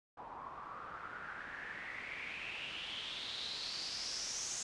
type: noise with low-pass filter sweep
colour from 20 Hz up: white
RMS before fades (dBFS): -44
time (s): 0.17-4.63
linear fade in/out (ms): 5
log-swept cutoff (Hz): 920 to 6700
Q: 5.7
effects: resampled to 24000 Hz